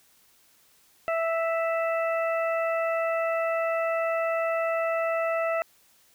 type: harmonic tone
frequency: 659.3 Hz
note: E5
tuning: in tune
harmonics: 1 / 2 / 3 / 4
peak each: -25 / -31 / -35 / -37 dBFS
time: 1.08-5.62 s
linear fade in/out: 0 ms
effects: white hiss -61 dBFS RMS until 6.14 s